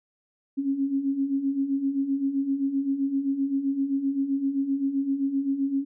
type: beating tone pair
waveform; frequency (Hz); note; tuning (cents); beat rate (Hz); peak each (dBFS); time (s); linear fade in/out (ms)
sine; 268.9 / 276.6; C4 / C#4; +47 / -4; 7.7; -30 / -24; 0.57-5.85; 20
effects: none